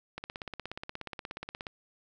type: click train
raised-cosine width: 0.3 ms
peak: -22 dBFS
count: 26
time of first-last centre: 0.18-1.668 s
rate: 16.8 Hz
effects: none